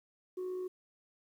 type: tone with amplitude modulation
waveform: sine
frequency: 367.8 Hz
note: F#4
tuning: 10 cents flat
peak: -32 dBFS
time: 0.37-0.68 s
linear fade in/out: 10 ms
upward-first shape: sine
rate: 55.5 Hz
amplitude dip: 35%
effects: tanh soft clip ceiling -34 dBFS + 11-bit